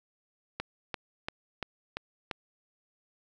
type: click train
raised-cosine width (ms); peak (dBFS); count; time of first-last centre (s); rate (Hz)
0.3; -17; 6; 0.6-2.312; 2.92
effects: none